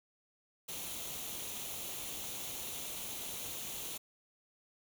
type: noise with comb filter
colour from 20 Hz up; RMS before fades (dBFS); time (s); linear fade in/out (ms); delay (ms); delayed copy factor
white; -42; 0.68-3.98; 10; 0.3; +0.55
effects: none